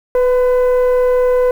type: tone with frequency modulation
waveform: sine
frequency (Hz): 498.3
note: B4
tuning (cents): +15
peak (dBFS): -7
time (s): 0.15-1.51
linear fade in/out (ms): 2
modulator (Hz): 516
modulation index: 0.35
effects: tanh soft clip ceiling -9 dBFS + 7-bit